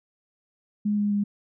sine tone with pitch steps, 207.9 / 205.9 / 203.9 Hz, G#3 / G#3 / G#3, +2 / -15 / -32 cents, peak -21 dBFS, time 0.85-1.24 s, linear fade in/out 10 ms, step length 130 ms, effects none

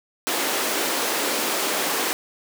pink high-pass noise, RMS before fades -24 dBFS, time 0.27-2.13 s, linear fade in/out 0 ms, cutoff 280 Hz, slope 24 dB/octave, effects none

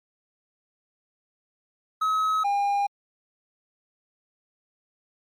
triangle tone pair in turn, 1280 / 806.3 Hz, D#6 / G5, +49 / +49 cents, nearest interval minor sixth, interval 800 cents, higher first, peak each -19 dBFS, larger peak neither, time 2.01-2.44 / 2.44-2.87 s, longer neither, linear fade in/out 10 ms, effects MP3 96 kbps

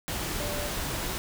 sine tone in noise, 587.3 Hz, D5, in tune, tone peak -36 dBFS, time 0.4-0.68 s, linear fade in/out 0 ms, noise pink, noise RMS -32 dBFS, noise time 0.08-1.18 s, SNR -7 dB, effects none

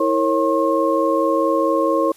sine tone cluster, 324.9 / 461.5 / 546 / 1074 Hz, E4 / A#4 / C#5 / C6, -25 / -17 / -26 / +45 cents, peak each -20 / -22 / -19 / -21 dBFS, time 0-2.12 s, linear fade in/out 5 ms, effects white hiss -49 dBFS RMS until 2.16 s + resampled to 32000 Hz

